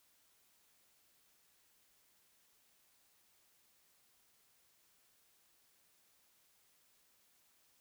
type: silence
effects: white hiss -72 dBFS RMS until 7.8 s